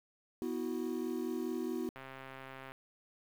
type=chord; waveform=triangle; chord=B suspended fourth; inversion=none; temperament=equal with one note detuned; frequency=246.9 / 325.3 / 370 Hz; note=B3 / E4 / F#4; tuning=0 / -23 / 0 cents; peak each=-37 dBFS; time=0.42-1.89 s; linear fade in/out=0 ms
type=click train; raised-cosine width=0.3 ms; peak=-29 dBFS; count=102; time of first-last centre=1.96-2.719 s; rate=133 Hz
effects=low-pass 2000 Hz 12 dB/octave + 9-bit

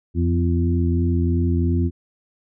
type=harmonic tone with a mistuned harmonic; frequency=85.9 Hz; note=F2; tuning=28 cents flat; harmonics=1 / 2 / 3 / 4; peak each=-18 / -25 / -24 / -27 dBFS; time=0.14-1.91 s; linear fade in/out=50 ms; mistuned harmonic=3; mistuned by=-19 cents; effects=none

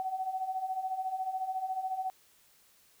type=beating tone pair; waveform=sine; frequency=744 / 758 Hz; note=F#5 / F#5; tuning=+9 / +42 cents; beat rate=14 Hz; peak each=-38 / -33 dBFS; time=0-2.1 s; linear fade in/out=0 ms; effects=white hiss -64 dBFS RMS until 3 s

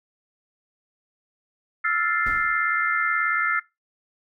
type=chord; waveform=sine; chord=F major seventh; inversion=third; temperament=equal; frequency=1318.5 / 1396.9 / 1760 / 2093 Hz; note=E6 / F6 / A6 / C7; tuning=0 / 0 / 0 / 0 cents; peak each=-26 dBFS; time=1.84-3.6 s; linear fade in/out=10 ms
type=noise with exponential decay; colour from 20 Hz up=brown; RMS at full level=-31 dBFS; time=2.26-2.7 s; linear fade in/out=5 ms; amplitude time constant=94 ms
effects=noise-tail reverb RT60 0.2 s tail -20 dB re dry

